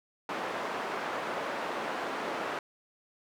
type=band-pass noise; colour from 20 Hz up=white; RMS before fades=-35 dBFS; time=0.29-2.59 s; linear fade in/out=2 ms; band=300 to 1200 Hz; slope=12 dB/octave; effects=none